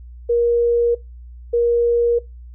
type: tone pair in turn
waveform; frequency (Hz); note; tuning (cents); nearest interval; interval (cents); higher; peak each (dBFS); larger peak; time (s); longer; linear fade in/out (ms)
sine; 473.2 / 473.2; A#4 / A#4; +26 / +26; unison; 0; neither; -13 / -13; neither; 0.29-0.95 / 1.53-2.19; neither; 10
effects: noise-tail reverb RT60 0.2 s tail -20 dB re dry + added 60 Hz sine -35 dBFS peak until 2.54 s